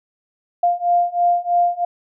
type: beating tone pair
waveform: sine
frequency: 698.5 / 701.6 Hz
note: F5 / F5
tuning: 0 / +8 cents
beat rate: 3.1 Hz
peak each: -18 / -17 dBFS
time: 0.63-1.85 s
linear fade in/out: 5 ms
effects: none